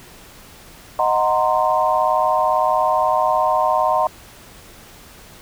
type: chord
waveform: sine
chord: C half-diminished seventh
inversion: first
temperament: equal with one note detuned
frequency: 622.3 / 740 / 927 / 1046.5 Hz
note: Eb5 / Gb5 / Bb5 / C6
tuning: 0 / 0 / -10 / 0 cents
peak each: -20 dBFS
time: 0.99-4.07 s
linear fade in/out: 2 ms
effects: pink hiss -43 dBFS RMS until 5.41 s